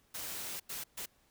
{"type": "noise bursts at uneven times", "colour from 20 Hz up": "white", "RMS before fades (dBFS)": -41, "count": 3, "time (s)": [[0.14, 0.6], [0.69, 0.84], [0.97, 1.06]], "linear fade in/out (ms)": 10, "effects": ["pink hiss -70 dBFS RMS until 1.3 s"]}